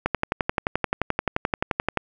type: click train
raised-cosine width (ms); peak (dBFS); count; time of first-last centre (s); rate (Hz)
0.5; -6; 23; 0.06-1.973; 11.5
effects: none